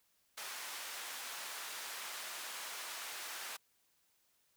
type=band-pass noise; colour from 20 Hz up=pink; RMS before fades=-45 dBFS; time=0.37-3.57 s; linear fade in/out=10 ms; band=1000 to 16000 Hz; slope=12 dB/octave; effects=white hiss -75 dBFS RMS until 4.56 s